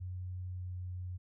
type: tone with pitch glide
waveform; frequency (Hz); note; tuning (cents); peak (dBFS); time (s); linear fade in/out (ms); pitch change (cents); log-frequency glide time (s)
sine; 91.2 to 90.62; F#2 to F#2; -24 to -36; -38; 0-1.18; 20; -12; 0.5-0.68
effects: none